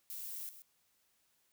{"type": "noise with echo", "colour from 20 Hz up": "violet", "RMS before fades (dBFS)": -44, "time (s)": [0.1, 0.49], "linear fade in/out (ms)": 0, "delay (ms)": 130, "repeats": 1, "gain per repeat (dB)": -11, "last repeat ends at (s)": 0.62, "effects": ["white hiss -75 dBFS RMS until 1.52 s"]}